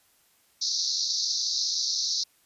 pink band-pass noise, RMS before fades -28 dBFS, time 0.61-2.24 s, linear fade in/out 10 ms, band 4000 to 6100 Hz, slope 96 dB/octave, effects white hiss -64 dBFS RMS until 2.45 s + resampled to 32000 Hz

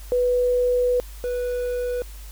sine / triangle tone pair in turn, 493.9 / 491.7 Hz, B4 / B4, 0 / -8 cents, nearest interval unison, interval 8 cents, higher first, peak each -17 / -21 dBFS, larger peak first, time 0.12-1 / 1.24-2.02 s, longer first, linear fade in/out 0 ms, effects added 50 Hz sine -36 dBFS peak until 2.31 s + white hiss -47 dBFS RMS until 2.31 s

